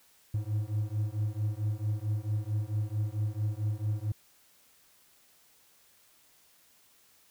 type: beating tone pair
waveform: triangle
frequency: 103.83 / 108.33 Hz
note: G#2 / A2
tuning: 0 / -26 cents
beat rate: 4.5 Hz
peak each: -30 dBFS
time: 0.34-4.12 s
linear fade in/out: 5 ms
effects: white hiss -63 dBFS RMS until 7.3 s